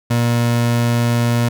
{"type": "tone", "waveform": "30% pulse", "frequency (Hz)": 118.7, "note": "A#2", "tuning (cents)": 32, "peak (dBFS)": -11, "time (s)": [0.1, 1.49], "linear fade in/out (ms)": 10, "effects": []}